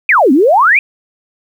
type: exponential two-way sweep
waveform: sine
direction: down then up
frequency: 2539 to 246.1 to 2539 Hz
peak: -5 dBFS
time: 0.09-0.79 s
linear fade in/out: 2 ms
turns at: 0.32 s
effects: 7-bit